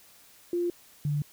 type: tone pair in turn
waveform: sine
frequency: 348.7 / 146.61 Hz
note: F4 / D3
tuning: -3 / -3 cents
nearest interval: octave + minor third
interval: 1500 cents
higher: first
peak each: -25 dBFS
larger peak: neither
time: 0.53-0.7 / 1.05-1.22 s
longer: neither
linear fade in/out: 2 ms
effects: white hiss -56 dBFS RMS until 1.32 s